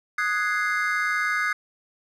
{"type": "chord", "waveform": "triangle", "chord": "Ab dominant seventh", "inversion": "second", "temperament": "equal", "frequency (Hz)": [1244.5, 1480, 1661.2, 2093], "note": ["Eb6", "Gb6", "Ab6", "C7"], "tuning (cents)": [0, 0, 0, 0], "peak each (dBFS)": -26, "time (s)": [0.18, 1.53], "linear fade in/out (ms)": 5, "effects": []}